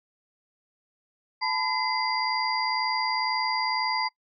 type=tone cluster; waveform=sine; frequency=880 / 1002 / 2052 / 4777 Hz; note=A5 / B5 / C7 / D8; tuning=0 / +25 / -34 / +29 cents; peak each=-30 dBFS; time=1.41-4.09 s; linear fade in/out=20 ms; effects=noise-tail reverb RT60 0.1 s tail -22 dB re dry